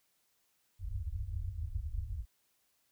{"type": "low-pass noise", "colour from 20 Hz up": "white", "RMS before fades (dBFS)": -38, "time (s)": [0.79, 2.26], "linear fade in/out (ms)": 50, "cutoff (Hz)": 100, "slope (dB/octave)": 96, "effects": ["white hiss -75 dBFS RMS until 2.91 s"]}